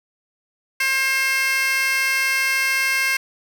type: tone with high-pass filter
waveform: 15% pulse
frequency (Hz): 533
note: C5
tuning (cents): +32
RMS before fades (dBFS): -20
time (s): 0.8-3.17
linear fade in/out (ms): 5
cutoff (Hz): 2100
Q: 2
effects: none